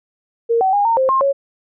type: tone with pitch steps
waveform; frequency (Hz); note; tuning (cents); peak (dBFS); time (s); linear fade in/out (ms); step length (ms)
sine; 463.7 / 760 / 815 / 916 / 525 / 1063 / 554; A#4 / F#5 / G#5 / A#5 / C5 / C6 / C#5; -9 / +46 / -33 / -31 / +6 / +27 / -1; -12; 0.49-1.33; 20; 120
effects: none